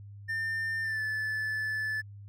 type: tone with pitch glide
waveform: triangle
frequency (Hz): 1800 to 1740.7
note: A6 to A6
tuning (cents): +39 to -19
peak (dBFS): -28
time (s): 0.28-2.02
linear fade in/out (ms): 20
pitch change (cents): -58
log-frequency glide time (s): 0.82-1.02
effects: added 101 Hz sine -44 dBFS peak until 2.28 s